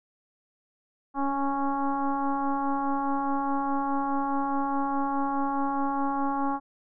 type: tone with frequency modulation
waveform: sine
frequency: 554.4 Hz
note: C#5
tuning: in tune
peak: -24 dBFS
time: 1.14-6.6 s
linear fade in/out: 50 ms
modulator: 276 Hz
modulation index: 2.1
effects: none